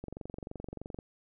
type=click train; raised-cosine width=2 ms; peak=-27 dBFS; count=23; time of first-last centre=0.04-0.988 s; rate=23.2 Hz; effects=none